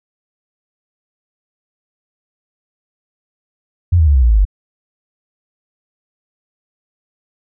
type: tone with pitch steps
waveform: sine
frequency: 87.5 / 79.32 / 71.9 / 65.17 / 59.08 / 53.55 / 48.54 Hz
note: F2 / D#2 / D2 / C2 / A#1 / A1 / G1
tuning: +4 / +34 / -36 / -6 / +24 / -46 / -16 cents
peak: -7 dBFS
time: 3.92-4.452 s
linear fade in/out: 10 ms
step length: 76 ms
effects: none